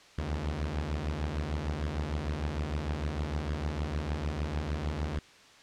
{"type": "beating tone pair", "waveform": "sawtooth", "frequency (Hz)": [70.2, 76.8], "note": ["C#2", "D#2"], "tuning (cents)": [22, -22], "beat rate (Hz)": 6.6, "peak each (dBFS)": [-31, -29], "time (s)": [0.18, 5.19], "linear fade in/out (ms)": 5, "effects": ["white hiss -55 dBFS RMS until 5.62 s", "low-pass 5000 Hz 12 dB/octave"]}